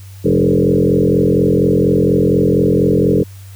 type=tone with frequency modulation; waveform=sine; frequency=300.1 Hz; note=D4; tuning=38 cents sharp; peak=-9 dBFS; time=0.24-3.24 s; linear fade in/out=20 ms; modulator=44.2 Hz; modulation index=4.2; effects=added 97 Hz sine -32 dBFS peak until 3.55 s + white hiss -45 dBFS RMS until 3.55 s